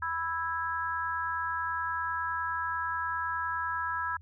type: chord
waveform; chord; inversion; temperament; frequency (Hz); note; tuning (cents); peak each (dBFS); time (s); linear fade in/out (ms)
sine; E major; second; just; 988.9 / 1318.5 / 1648.1; B5 / E6 / G#6; +2 / 0 / -14; -34; 0.02-4.17; 5
effects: added 84 Hz sine -49 dBFS peak until 4.21 s